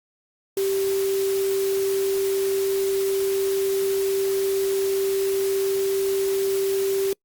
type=tone in noise; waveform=sine; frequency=389.7 Hz; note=G4; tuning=10 cents flat; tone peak=-20 dBFS; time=0.57-7.13 s; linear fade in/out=2 ms; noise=white; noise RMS=-34 dBFS; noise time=0.57-7.13 s; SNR=+11 dB; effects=noise-tail reverb RT60 0.1 s tail -26 dB re dry + Opus 48 kbps